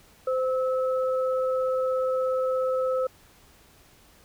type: tone pair together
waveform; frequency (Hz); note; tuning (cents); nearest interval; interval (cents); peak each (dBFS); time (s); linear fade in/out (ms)
sine; 516.9 / 1300; C5 / E6; -21 / -24; octave + major third; 1597; -23 / -32; 0.27-3.07; 5
effects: pink hiss -56 dBFS RMS until 4.24 s

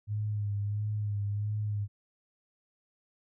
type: tone with vibrato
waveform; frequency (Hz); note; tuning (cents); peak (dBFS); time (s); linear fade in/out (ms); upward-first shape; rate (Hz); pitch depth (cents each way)
sine; 103.83; G#2; 0; -29; 0.07-1.88; 50; sine; 1.5; 37
effects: none

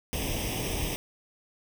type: noise with comb filter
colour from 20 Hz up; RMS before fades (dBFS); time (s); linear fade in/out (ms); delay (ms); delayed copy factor
pink; -31; 0.13-0.96; 0; 0.35; +0.85
effects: none

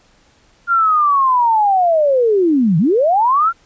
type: linear two-way sweep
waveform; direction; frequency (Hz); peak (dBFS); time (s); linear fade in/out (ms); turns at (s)
sine; down then up; 1407 to 150 to 1407; -10; 0.67-3.53; 50; 2.78
effects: pink hiss -53 dBFS RMS until 3.65 s + resampled to 16000 Hz

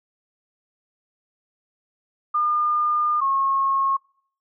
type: tone pair in turn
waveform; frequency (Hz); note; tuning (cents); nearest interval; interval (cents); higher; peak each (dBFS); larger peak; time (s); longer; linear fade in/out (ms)
sine; 1210 / 1087.1; D#6 / C#6; -49 / -34; major second; 185; first; -18; neither; 2.34-3.21 / 3.21-3.97; first; 10
effects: noise-tail reverb RT60 0.6 s tail -26 dB re dry

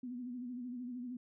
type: tone with vibrato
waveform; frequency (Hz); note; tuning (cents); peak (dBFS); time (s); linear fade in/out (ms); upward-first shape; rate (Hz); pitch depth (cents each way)
sine; 246.9; B3; 0; -40; 0.03-1.17; 5; sine; 13; 62
effects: none

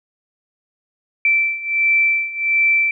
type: beating tone pair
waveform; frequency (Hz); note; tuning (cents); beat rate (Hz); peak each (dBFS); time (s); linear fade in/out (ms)
sine; 2333 / 2334.4; D7 / D7; -12 / -11; 1.4; -19 / -16; 1.25-2.91; 2
effects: none

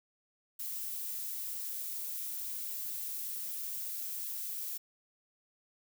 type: noise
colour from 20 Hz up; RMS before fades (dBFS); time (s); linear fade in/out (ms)
violet; -39; 0.59-4.78; 10
effects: none

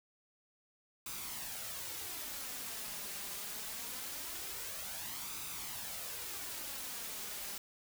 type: noise with flanger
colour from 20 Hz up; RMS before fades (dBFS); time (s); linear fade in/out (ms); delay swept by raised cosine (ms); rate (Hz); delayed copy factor
white; -43; 1.06-7.58; 2; 0.81 to 5.01; 0.23; +0.5
effects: none

